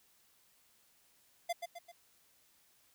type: tone with echo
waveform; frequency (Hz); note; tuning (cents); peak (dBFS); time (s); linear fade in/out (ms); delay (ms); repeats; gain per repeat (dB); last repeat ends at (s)
square; 690; F5; -21; -33; 1.49-1.53; 10; 130; 3; -6; 1.92
effects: white hiss -69 dBFS RMS until 2.94 s